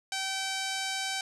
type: tone with low-pass filter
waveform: 5% pulse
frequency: 771 Hz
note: G5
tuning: 29 cents flat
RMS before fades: -33 dBFS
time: 0.12-1.21 s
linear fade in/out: 2 ms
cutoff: 8100 Hz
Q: 0.56
effects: none